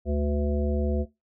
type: harmonic tone with a mistuned harmonic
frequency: 73.42 Hz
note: D2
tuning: in tune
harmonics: 1 / 3 / 5 / 7 / 9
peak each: -25 / -30 / -32 / -33 / -35 dBFS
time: 0.05-1.06 s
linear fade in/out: 50 ms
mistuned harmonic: 7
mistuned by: -34 cents
effects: noise-tail reverb RT60 0.2 s tail -19 dB re dry